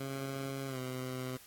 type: tone with pitch glide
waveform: 15% pulse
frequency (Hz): 136.1 to 128.46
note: C#3 to C3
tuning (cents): -31 to -31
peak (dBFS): -31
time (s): 0-1.37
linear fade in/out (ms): 5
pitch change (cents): -100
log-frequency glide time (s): 0.67-0.78
effects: white hiss -57 dBFS RMS until 1.46 s + AAC 64 kbps